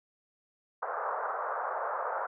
white band-pass noise, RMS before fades -34 dBFS, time 0.82-2.27 s, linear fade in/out 10 ms, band 480 to 1400 Hz, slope 48 dB/octave, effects none

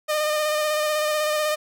sawtooth tone with vibrato, 608 Hz, D#5, 40 cents flat, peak -17 dBFS, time 0.08-1.56 s, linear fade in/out 20 ms, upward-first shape square, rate 16 Hz, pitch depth 18 cents each way, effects none

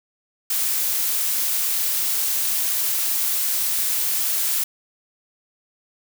blue noise, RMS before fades -22 dBFS, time 0.5-4.64 s, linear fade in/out 5 ms, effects none

